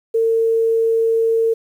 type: tone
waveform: sine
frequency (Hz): 453.3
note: A#4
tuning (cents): -48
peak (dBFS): -13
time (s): 0.14-1.54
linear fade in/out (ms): 10
effects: 8-bit